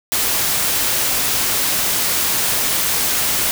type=noise; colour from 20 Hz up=white; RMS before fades=-18 dBFS; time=0.12-3.51 s; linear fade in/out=0 ms; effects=none